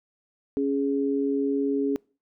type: tone pair together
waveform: sine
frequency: 277.4 / 415.7 Hz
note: C#4 / G#4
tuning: +1 / +2 cents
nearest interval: perfect fifth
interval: 701 cents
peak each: -24 / -26 dBFS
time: 0.57-1.96 s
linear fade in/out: 0 ms
effects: noise-tail reverb RT60 0.4 s tail -26 dB re dry